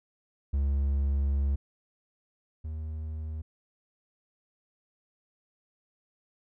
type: tone pair in turn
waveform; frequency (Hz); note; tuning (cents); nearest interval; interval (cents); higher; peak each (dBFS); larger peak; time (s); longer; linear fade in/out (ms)
triangle; 69.6 / 78.12; C#2 / D#2; +8 / +8; major second; 200; second; -22 / -31; first; 0.53-1.56 / 2.64-3.42; first; 10
effects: none